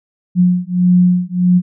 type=beating tone pair; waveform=sine; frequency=178.7 / 180.3 Hz; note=F3 / F#3; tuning=+40 / -45 cents; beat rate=1.6 Hz; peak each=-12 dBFS; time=0.35-1.62 s; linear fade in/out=50 ms; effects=none